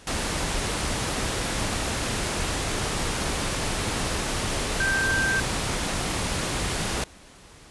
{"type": "tone in noise", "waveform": "sine", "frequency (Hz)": 1568, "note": "G6", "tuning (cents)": 0, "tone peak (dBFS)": -22, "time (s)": [4.8, 5.4], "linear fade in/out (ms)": 2, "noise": "pink", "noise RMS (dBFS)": -27, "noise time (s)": [0.07, 7.04], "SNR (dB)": 2, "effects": ["pink hiss -49 dBFS RMS until 7.7 s", "resampled to 24000 Hz"]}